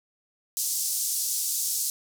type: band-pass noise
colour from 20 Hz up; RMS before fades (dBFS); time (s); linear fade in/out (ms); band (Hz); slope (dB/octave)
pink; -28; 0.57-1.9; 0; 5600 to 15000; 24
effects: none